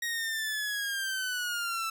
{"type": "linear sweep", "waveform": "sawtooth", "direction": "down", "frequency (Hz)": [1887, 1318.5], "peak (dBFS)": -27, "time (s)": [0.02, 1.9], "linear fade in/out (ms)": 5, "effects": []}